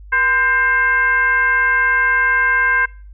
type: tone with frequency modulation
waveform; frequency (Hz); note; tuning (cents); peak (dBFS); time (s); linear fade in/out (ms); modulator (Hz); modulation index
sine; 1575; G6; +8; -12; 0.12-2.86; 10; 547; 0.79
effects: noise-tail reverb RT60 0.4 s tail -23 dB re dry + added 50 Hz sine -35 dBFS peak until 3.13 s